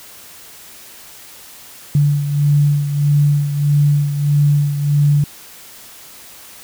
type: beating tone pair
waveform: sine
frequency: 144.9 / 146.5 Hz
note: D3 / D3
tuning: -23 / -4 cents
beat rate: 1.6 Hz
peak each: -12 / -19 dBFS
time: 1.95-5.24 s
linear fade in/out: 2 ms
effects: white hiss -39 dBFS RMS until 6.63 s